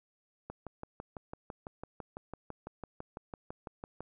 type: click train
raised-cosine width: 1 ms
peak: -27 dBFS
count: 22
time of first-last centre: 0.5-4.006 s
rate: 5.99 Hz
effects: none